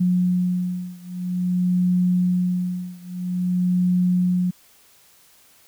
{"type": "beating tone pair", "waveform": "sine", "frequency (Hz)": [180, 180.5], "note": ["F#3", "F#3"], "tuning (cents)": [-47, -43], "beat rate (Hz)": 0.5, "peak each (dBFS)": [-21, -22], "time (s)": [0, 4.51], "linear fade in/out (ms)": 10, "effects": ["white hiss -54 dBFS RMS until 5.67 s"]}